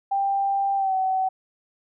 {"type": "tone with pitch glide", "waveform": "sine", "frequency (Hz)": [790, 757.4], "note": ["G5", "F#5"], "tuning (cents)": [13, 40], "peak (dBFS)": -20, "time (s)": [0.11, 1.29], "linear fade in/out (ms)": 10, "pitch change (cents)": -73, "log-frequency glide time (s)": [0.76, 0.94], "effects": []}